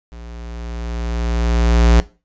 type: tone with level ramp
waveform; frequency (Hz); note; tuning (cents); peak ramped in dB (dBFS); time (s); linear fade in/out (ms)
square; 58.27; A#1; 0; -34 to -8; 0.12-2; 0
effects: noise-tail reverb RT60 0.3 s tail -19 dB re dry + resampled to 16000 Hz